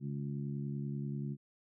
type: harmonic tone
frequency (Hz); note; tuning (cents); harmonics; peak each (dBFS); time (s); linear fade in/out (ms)
70.4; C#2; +27; 2 / 3 / 4 / 5; -37 / -41 / -49 / -50; 0-1.37; 50
effects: none